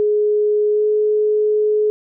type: tone with pitch glide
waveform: sine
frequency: 420 to 424.4 Hz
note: G#4 to G#4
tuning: +19 to +38 cents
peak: -13 dBFS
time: 0-1.9 s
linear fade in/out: 0 ms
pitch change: +19 cents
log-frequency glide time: 0.72-0.84 s
effects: none